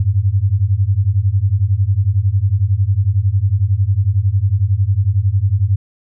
sine beating tone pair, 92.5 / 103.5 Hz, F#2 / G#2, 0 / -5 cents, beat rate 11 Hz, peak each -15 / -14 dBFS, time 0-5.76 s, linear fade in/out 5 ms, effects none

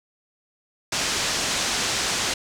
white low-pass noise, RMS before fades -25 dBFS, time 0.92-2.34 s, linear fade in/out 5 ms, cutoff 7200 Hz, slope 24 dB/octave, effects none

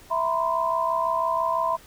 sine tone cluster, 659 / 962 / 1028 Hz, E5 / B5 / C6, -1 / -46 / -31 cents, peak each -27 / -27 / -24 dBFS, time 0.1-1.77 s, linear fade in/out 20 ms, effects pink hiss -50 dBFS RMS until 1.86 s

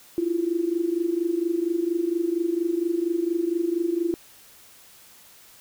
sine tone with amplitude modulation, 340.4 Hz, F4, 44 cents flat, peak -18 dBFS, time 0.18-4.14 s, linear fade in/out 0 ms, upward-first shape sine, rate 24.3 Hz, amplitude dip 80%, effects white hiss -51 dBFS RMS until 5.6 s

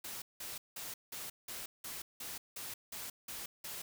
white noise bursts, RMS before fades -44 dBFS, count 11, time 0.04-3.82 s, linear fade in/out 5 ms, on 180 ms, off 180 ms, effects none

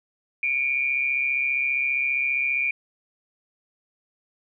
sine tone pair together, 2265 / 2400 Hz, C#7 / D7, +37 / +37 cents, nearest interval minor second, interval 100 cents, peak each -28 / -22 dBFS, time 0.43-2.71 s, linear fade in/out 2 ms, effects none

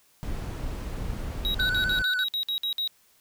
brown noise, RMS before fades -32 dBFS, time 0.23-2.02 s, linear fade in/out 0 ms
triangle tone bursts, 3825 Hz, A#7, 44 cents sharp, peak -24 dBFS, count 10, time 1.45-2.876 s, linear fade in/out 0 ms, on 94 ms, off 54 ms
triangle tone with vibrato, 1496 Hz, F#6, 19 cents sharp, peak -23 dBFS, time 1.59-2.24 s, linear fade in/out 5 ms, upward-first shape sine, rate 15 Hz, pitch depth 31 cents each way
effects white hiss -62 dBFS RMS until 3.2 s

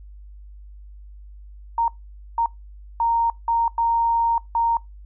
sine tone bursts at uneven times, 927 Hz, A#5, 10 cents flat, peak -17 dBFS, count 6, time 1.78-1.88 / 2.38-2.46 / 3-3.3 / 3.48-3.68 / 3.78-4.38 / 4.55-4.77 s, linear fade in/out 2 ms, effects noise-tail reverb RT60 0.2 s tail -24 dB re dry + added 50 Hz sine -39 dBFS peak until 5.05 s

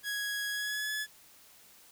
sawtooth tone with pitch glide, 1663 to 1709.8 Hz, G#6 to G#6, +2 to +50 cents, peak -29 dBFS, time 0.03-1.07 s, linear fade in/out 50 ms, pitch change +48 cents, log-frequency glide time 0.5-0.91 s, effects white hiss -58 dBFS RMS until 1.91 s

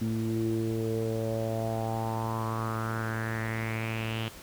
sawtooth tone with low-pass filter sweep, 112.1 Hz, A2, 33 cents sharp, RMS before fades -31 dBFS, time 0.01-4.29 s, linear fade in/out 10 ms, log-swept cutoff 260 to 3100 Hz, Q 5.2, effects pink hiss -47 dBFS RMS until 4.42 s

